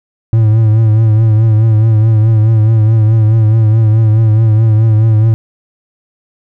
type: tone with vibrato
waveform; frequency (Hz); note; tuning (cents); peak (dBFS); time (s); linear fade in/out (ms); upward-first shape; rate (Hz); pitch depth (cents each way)
triangle; 110; A2; 0; -3; 0.33-5.34; 0; triangle; 4.7; 62
effects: none